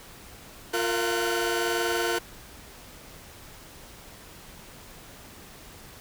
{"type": "tone cluster", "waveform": "sawtooth", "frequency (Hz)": [350.4, 460, 680, 1505], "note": ["F4", "A#4", "F5", "F#6"], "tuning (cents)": [6, -23, -46, 29], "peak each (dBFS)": [-25, -25, -32, -27], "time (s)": [0.73, 2.19], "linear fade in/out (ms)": 10, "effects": ["pink hiss -47 dBFS RMS until 6 s"]}